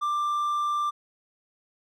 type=tone; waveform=triangle; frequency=1183 Hz; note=D6; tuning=12 cents sharp; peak=-22 dBFS; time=0.01-0.91 s; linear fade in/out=20 ms; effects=none